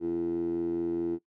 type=tone with band-pass filter; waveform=15% pulse; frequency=84.7 Hz; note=E2; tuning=48 cents sharp; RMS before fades=-30 dBFS; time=0-1.19 s; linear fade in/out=50 ms; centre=350 Hz; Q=8.4; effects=noise-tail reverb RT60 0.1 s tail -19 dB re dry